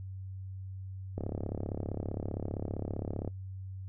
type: click train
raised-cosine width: 2 ms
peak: -22 dBFS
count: 75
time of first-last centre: 1.18-3.276 s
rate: 35.3 Hz
effects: noise-tail reverb RT60 0.1 s tail -21 dB re dry + added 95 Hz sine -39 dBFS peak until 3.88 s